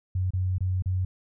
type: tone with dropouts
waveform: sine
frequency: 92.5 Hz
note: F#2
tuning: in tune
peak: -23 dBFS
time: 0.15-1.05 s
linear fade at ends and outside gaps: 5 ms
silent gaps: 0.306-0.335 / 0.583-0.606 / 0.823-0.858 s
effects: none